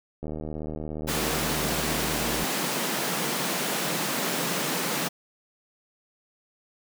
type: click train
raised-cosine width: 2 ms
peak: -21 dBFS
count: 171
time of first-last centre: 0.23-2.435 s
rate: 77.1 Hz
type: high-pass noise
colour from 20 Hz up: pink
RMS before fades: -28 dBFS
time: 1.07-5.09 s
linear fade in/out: 20 ms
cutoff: 140 Hz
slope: 96 dB/octave
effects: none